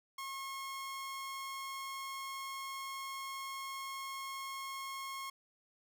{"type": "tone", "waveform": "sawtooth", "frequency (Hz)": 1083, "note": "C#6", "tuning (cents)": -41, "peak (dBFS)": -37, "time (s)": [0.18, 5.3], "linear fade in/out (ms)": 5, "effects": []}